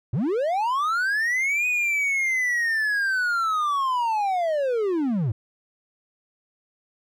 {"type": "linear two-way sweep", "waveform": "triangle", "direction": "up then down", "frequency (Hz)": [97.1, 2500, 97.1], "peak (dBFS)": -19, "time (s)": [0.13, 5.32], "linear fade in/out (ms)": 5, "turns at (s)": 1.67, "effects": []}